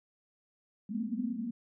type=band-pass noise; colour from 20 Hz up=white; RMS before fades=-35 dBFS; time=0.89-1.51 s; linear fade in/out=5 ms; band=210 to 240 Hz; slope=96 dB/octave; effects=none